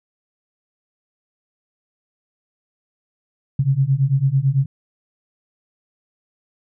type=beating tone pair; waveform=sine; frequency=131.1 / 140.1 Hz; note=C3 / C#3; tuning=+4 / +19 cents; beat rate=9 Hz; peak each=-18 / -17 dBFS; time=3.59-4.66 s; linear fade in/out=5 ms; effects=none